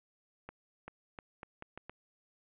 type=accelerating click train; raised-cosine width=0.5 ms; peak=-29 dBFS; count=7; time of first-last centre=0.49-1.896 s; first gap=390 ms; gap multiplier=0.79; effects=resampled to 8000 Hz + 10-bit